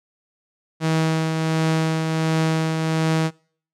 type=tone with tremolo; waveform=sawtooth; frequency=160.1 Hz; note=D#3; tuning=50 cents sharp; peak=-13 dBFS; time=0.8-3.31 s; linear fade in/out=50 ms; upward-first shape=triangle; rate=1.4 Hz; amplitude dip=40%; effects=noise-tail reverb RT60 0.5 s tail -24 dB re dry + low-pass 8000 Hz 12 dB/octave